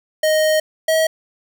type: tone pair in turn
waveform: square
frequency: 622.3 / 639.4 Hz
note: D#5 / D#5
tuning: 0 / +47 cents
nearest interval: unison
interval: 47 cents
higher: second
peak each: -14 dBFS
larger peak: neither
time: 0.23-0.6 / 0.88-1.07 s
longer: first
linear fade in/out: 5 ms
effects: none